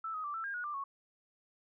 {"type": "tone with pitch steps", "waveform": "sine", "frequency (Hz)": [1320, 1259, 1170, 1329, 1612, 1453, 1185, 1104], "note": ["E6", "D#6", "D6", "E6", "G6", "F#6", "D6", "C#6"], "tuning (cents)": [2, 20, -7, 14, 48, -32, 15, -7], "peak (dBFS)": -36, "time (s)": [0.04, 0.84], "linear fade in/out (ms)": 5, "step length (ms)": 100, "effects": []}